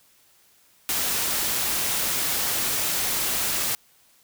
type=noise; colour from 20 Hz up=white; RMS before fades=-25 dBFS; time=0.89-3.75 s; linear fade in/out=0 ms; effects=white hiss -59 dBFS RMS until 4.23 s